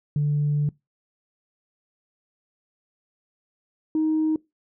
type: tone pair in turn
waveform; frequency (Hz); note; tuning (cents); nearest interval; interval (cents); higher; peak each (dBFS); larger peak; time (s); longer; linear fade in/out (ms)
sine; 146.83 / 313.3; D3 / D#4; 0 / +12; octave + minor second; 1312; second; -18; neither; 0.16-0.69 / 3.95-4.36; first; 2
effects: noise-tail reverb RT60 0.2 s tail -23 dB re dry + tanh soft clip ceiling -16 dBFS